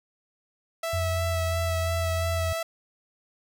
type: tone with vibrato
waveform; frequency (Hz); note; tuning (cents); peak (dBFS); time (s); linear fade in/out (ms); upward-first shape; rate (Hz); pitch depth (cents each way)
sawtooth; 657; E5; -6; -24; 0.83-2.63; 5; sine; 2.9; 16
type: tone with pitch glide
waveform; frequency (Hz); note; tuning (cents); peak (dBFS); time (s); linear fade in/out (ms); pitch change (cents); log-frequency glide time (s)
sine; 88.9 to 86.22; F2 to F2; +31 to -22; -26; 0.93-2.53; 5; -53; 1.07-1.45
effects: none